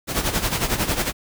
pink noise with tremolo, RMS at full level -20 dBFS, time 0.07-1.13 s, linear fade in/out 50 ms, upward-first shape sine, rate 11 Hz, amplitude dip 70%, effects none

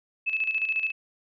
sine tone with tremolo, 2607 Hz, E7, 20 cents flat, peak -22 dBFS, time 0.26-0.92 s, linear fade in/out 20 ms, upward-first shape square, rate 14 Hz, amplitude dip 60%, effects resampled to 11025 Hz

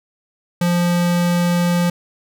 square tone, 174.61 Hz, F3, in tune, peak -15 dBFS, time 0.61-1.9 s, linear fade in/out 5 ms, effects none

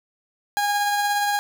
30% pulse tone with tremolo, 819 Hz, G#5, 24 cents flat, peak -16 dBFS, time 0.57-1.39 s, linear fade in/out 0 ms, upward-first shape triangle, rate 17 Hz, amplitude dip 30%, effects none

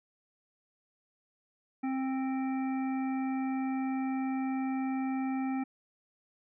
harmonic tone with a mistuned harmonic, 264.3 Hz, C4, 18 cents sharp, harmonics 1 / 3 / 5 / 7 / 9, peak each -30 / -39 / -48 / -51 / -48 dBFS, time 1.83-5.64 s, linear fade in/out 10 ms, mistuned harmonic 9, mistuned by -30 cents, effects none

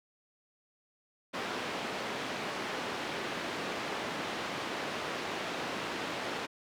pink band-pass noise, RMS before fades -37 dBFS, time 1.33-6.47 s, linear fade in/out 20 ms, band 270 to 3500 Hz, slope 12 dB/octave, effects none

